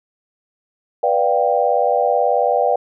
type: chord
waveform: sine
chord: G dominant seventh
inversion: first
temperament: just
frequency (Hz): 490 / 588 / 705.6 / 784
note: B4 / D5 / F5 / G5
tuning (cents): -14 / +2 / +18 / 0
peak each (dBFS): -19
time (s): 1.03-2.76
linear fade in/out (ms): 5
effects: none